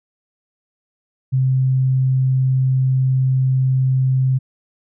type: tone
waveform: sine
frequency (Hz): 130.81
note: C3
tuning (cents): 0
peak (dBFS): -13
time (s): 1.32-4.39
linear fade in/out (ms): 20
effects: none